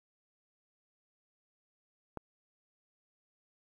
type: click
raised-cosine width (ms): 1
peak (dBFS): -25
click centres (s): 2.173
effects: 10-bit